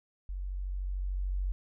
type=tone with level ramp; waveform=sine; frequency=46.74 Hz; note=F#1; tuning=18 cents sharp; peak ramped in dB=-34 to -28 dBFS; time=0.29-1.52 s; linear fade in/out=0 ms; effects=none